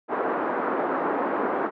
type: band-pass noise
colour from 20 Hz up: pink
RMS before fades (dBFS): -26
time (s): 0.08-1.71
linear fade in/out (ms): 50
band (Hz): 280 to 1400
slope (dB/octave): 24
effects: none